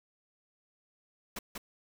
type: noise with echo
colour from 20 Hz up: pink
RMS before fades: -39 dBFS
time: 1.36-1.39 s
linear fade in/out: 5 ms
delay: 190 ms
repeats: 1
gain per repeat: -2 dB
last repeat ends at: 1.58 s
effects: none